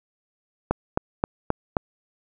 click train, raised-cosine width 1 ms, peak -6 dBFS, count 5, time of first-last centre 0.71-1.768 s, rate 3.78 Hz, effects none

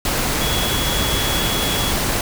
sine tone in noise, 3358 Hz, G#7, 18 cents sharp, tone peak -24 dBFS, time 0.41-1.91 s, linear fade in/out 2 ms, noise pink, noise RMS -20 dBFS, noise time 0.05-2.21 s, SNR -7 dB, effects none

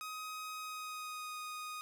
sawtooth tone with pitch glide, 1259 to 1240.9 Hz, D#6 to D#6, +20 to -5 cents, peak -38 dBFS, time 0.01-1.81 s, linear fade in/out 0 ms, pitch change -25 cents, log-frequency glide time 0.6-1.38 s, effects none

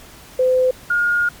sine tone pair in turn, 511 / 1425.8 Hz, C5 / F6, -41 / +35 cents, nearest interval octave + tritone, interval 1776 cents, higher second, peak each -12 / -14 dBFS, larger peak first, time 0.39-0.71 / 0.9-1.29 s, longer second, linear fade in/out 5 ms, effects pink hiss -42 dBFS RMS until 1.4 s + MP3 96 kbps

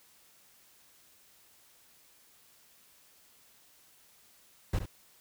brown noise with echo, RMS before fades -29 dBFS, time 4.73-4.79 s, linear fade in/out 5 ms, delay 69 ms, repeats 1, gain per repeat -9 dB, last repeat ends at 4.859 s, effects white hiss -62 dBFS RMS until 5.2 s

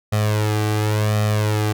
sawtooth tone with flanger, 106.5 Hz, G#2, 44 cents sharp, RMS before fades -19 dBFS, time 0.12-1.73 s, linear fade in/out 10 ms, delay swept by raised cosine 1.6 to 2.58 ms, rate 0.92 Hz, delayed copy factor +0.75, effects none

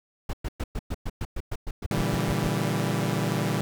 brown noise bursts, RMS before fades -29 dBFS, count 15, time 0.29-2.475 s, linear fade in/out 5 ms, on 43 ms, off 110 ms
sawtooth chord, E half-diminished seventh, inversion second, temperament equal with one note detuned, 116.54 / 143.56 / 164.81 / 196 Hz, Bb2 / D3 / E3 / G3, 0 / -39 / 0 / 0 cents, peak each -26 dBFS, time 1.91-3.61 s, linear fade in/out 0 ms
effects none

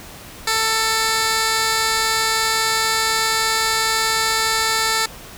15% pulse tone with band-pass filter, 443.8 Hz, A4, 15 cents sharp, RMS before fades -19 dBFS, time 0.47-5.06 s, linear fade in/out 5 ms, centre 5300 Hz, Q 0.55, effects pink hiss -38 dBFS RMS until 5.37 s

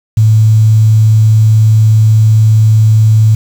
sine tone with quantisation, 109.4 Hz, A2, 9 cents flat, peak -3 dBFS, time 0.17-3.35 s, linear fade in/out 5 ms, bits 5, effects none

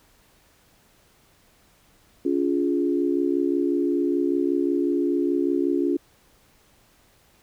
sine chord, Db major, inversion none, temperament equal with one note detuned, 284 / 349.2 / 415.3 Hz, Db4 / F4 / Ab4, +42 / 0 / 0 cents, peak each -23 / -23 / -29 dBFS, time 2.25-5.97 s, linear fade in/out 5 ms, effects pink hiss -59 dBFS RMS until 7.42 s

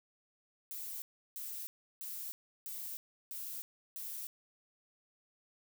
violet noise bursts, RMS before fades -43 dBFS, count 6, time 0.71-4.27 s, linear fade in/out 0 ms, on 310 ms, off 340 ms, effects none

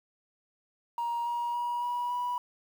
sine tone with pitch steps, 943 / 951.8 / 960.6 / 969.5 / 978.5 Hz, A#5 / A#5 / B5 / B5 / B5, +20 / +36 / -48 / -32 / -16 cents, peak -27 dBFS, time 0.98-2.38 s, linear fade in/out 2 ms, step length 280 ms, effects tanh soft clip ceiling -27 dBFS + 9-bit

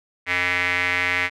square tone with band-pass filter, 89.4 Hz, F2, 41 cents sharp, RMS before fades -22 dBFS, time 0.26-1.3 s, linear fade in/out 50 ms, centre 2100 Hz, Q 4.9, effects none

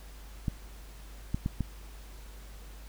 clicks, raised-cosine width 5 ms, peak -17 dBFS, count 4, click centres 0.482 / 1.345 / 1.461 / 1.607 s, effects added 50 Hz sine -45 dBFS peak until 2.88 s + pink hiss -54 dBFS RMS until 2.88 s

